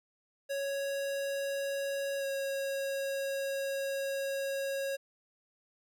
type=tone with pitch glide; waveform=square; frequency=554.4 to 548 Hz; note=C#5 to C#5; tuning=0 to -20 cents; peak=-33 dBFS; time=0.49-4.97 s; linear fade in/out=20 ms; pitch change=-20 cents; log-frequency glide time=2.19-2.24 s; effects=none